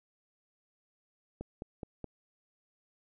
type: click train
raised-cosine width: 2 ms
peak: -26 dBFS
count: 4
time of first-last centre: 1.41-2.043 s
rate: 4.74 Hz
effects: none